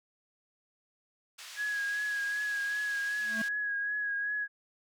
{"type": "band-pass noise", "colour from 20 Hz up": "white", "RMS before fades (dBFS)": -47, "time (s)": [1.38, 3.49], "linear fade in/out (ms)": 10, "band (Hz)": [1300, 5600], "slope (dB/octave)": 12}
{"type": "tone with vibrato", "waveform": "sine", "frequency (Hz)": 1661.2, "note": "G#6", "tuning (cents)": 0, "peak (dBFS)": -30, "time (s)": [1.56, 4.48], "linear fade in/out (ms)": 50, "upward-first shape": "triangle", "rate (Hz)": 2.6, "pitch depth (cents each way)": 35}
{"type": "tone with exponential growth", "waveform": "square", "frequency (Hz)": 220, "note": "A3", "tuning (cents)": 0, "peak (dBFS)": -32, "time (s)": [3.17, 3.42], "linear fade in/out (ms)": 5, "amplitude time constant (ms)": 53}
{"effects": []}